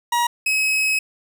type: tone pair in turn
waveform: 40% pulse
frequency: 953 / 2557 Hz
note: A#5 / D#7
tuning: +38 / +47 cents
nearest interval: octave + perfect fourth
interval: 1709 cents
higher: second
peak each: -16 dBFS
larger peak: neither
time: 0.12-0.27 / 0.46-0.99 s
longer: second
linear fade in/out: 5 ms
effects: none

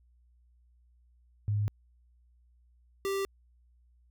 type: tone pair in turn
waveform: sine / square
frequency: 103.83 / 392 Hz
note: G#2 / G4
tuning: 0 / 0 cents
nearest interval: octave + major seventh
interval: 2300 cents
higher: second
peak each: -26 / -30 dBFS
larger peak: first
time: 1.48-1.68 / 3.05-3.25 s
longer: neither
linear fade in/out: 0 ms
effects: added 60 Hz sine -61 dBFS peak until 4.1 s

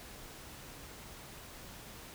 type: silence
effects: pink hiss -50 dBFS RMS until 2.14 s

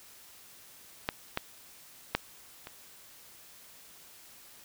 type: clicks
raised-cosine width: 0.3 ms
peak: -12 / -13 / -9 / -26 dBFS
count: 4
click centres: 1.089 / 1.374 / 2.15 / 2.671 s
effects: white hiss -54 dBFS RMS until 4.64 s

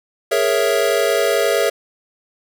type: chord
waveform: square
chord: A# half-diminished seventh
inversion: third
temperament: equal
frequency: 415.3 / 466.2 / 554.4 / 659.3 Hz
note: G#4 / A#4 / C#5 / E5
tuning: 0 / 0 / 0 / 0 cents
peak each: -21 dBFS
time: 0.31-1.7 s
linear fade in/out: 10 ms
effects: none

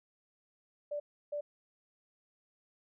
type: tone bursts at uneven times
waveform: sine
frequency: 586 Hz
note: D5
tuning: 4 cents flat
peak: -34 dBFS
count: 2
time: 0.91-1 / 1.32-1.41 s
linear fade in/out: 10 ms
effects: none

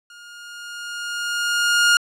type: tone with level ramp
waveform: sawtooth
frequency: 1421 Hz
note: F6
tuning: 30 cents sharp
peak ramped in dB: -38 to -8 dBFS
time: 0.1-1.97 s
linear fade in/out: 2 ms
effects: low-pass 9000 Hz 12 dB/octave

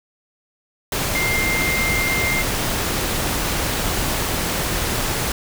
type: tone in noise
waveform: sine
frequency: 2100 Hz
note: C7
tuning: 6 cents sharp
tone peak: -20 dBFS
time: 1.15-2.42 s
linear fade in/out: 2 ms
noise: pink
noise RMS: -22 dBFS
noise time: 0.92-5.32 s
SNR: -1 dB
effects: none

